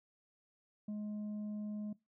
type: tone with tanh clipping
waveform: triangle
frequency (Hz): 209.9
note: G#3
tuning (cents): +19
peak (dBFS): -39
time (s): 0.88-1.93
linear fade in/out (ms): 5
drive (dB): 8
effects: noise-tail reverb RT60 0.2 s tail -20 dB re dry